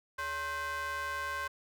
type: ring-modulated tone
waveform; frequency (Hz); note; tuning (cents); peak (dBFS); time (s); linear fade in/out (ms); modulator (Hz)
square; 246.9; B3; 0; -32; 0.18-1.48; 10; 1310
effects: none